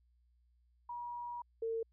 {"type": "tone pair in turn", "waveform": "sine", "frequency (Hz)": [960, 453.1], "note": ["B5", "A#4"], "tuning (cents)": [-49, -49], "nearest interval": "octave + minor second", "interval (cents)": 1300, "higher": "first", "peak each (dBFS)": [-40, -34], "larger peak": "second", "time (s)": [[0.89, 1.42], [1.62, 1.83]], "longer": "first", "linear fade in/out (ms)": 5, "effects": ["added 60 Hz sine -68 dBFS peak until 1.92 s"]}